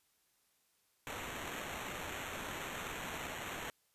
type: noise with sample-and-hold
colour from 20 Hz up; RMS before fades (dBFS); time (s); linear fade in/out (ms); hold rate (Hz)
violet; -43; 1.07-3.7; 0; 4900
effects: white hiss -75 dBFS RMS until 3.94 s + resampled to 32000 Hz